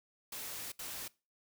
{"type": "noise bursts at uneven times", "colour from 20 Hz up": "white", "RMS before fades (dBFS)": -43, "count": 2, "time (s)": [[0.32, 0.72], [0.79, 1.08]], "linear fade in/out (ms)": 5, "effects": ["noise-tail reverb RT60 0.3 s tail -22 dB re dry"]}